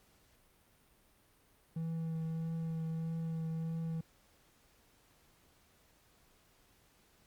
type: tone with vibrato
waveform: triangle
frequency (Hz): 162.7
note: E3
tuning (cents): -22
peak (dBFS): -33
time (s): 1.76-4.01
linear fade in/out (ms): 5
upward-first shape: triangle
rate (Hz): 1.6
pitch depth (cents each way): 16
effects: pink hiss -68 dBFS RMS until 7.26 s + Opus 48 kbps